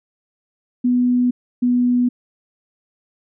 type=tone pair in turn; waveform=sine; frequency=247 / 245.8 Hz; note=B3 / B3; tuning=0 / -8 cents; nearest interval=unison; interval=8 cents; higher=first; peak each=-13 dBFS; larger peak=neither; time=0.84-1.31 / 1.62-2.09 s; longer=neither; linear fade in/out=10 ms; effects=none